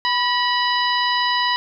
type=harmonic tone with a mistuned harmonic; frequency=987.8 Hz; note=B5; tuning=in tune; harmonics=1 / 2 / 3 / 4 / 5; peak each=-20 / -23 / -25 / -26 / -27 dBFS; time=0.05-1.56 s; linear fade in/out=0 ms; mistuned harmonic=2; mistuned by=-46 cents; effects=none